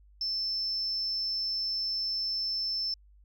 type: tone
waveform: sine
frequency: 5300 Hz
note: E8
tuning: 9 cents sharp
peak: -28 dBFS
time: 0.21-2.94 s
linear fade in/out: 2 ms
effects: tanh soft clip ceiling -24 dBFS + added 50 Hz sine -55 dBFS peak until 3.24 s